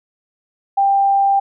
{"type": "tone", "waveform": "sine", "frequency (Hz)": 791, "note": "G5", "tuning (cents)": 15, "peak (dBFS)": -11, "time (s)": [0.77, 1.4], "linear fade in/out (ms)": 10, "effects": []}